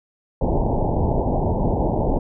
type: low-pass noise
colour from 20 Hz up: pink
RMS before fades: -20 dBFS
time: 0.41-2.19 s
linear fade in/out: 5 ms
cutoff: 930 Hz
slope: 96 dB/octave
effects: none